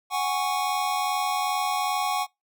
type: chord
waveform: square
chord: F# suspended second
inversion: none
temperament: equal with one note detuned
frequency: 740 / 822.5 / 1108.7 Hz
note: F#5 / G#5 / C#6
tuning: 0 / -17 / 0 cents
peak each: -29 dBFS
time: 0.1-2.27 s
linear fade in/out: 50 ms
effects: noise-tail reverb RT60 0.2 s tail -26 dB re dry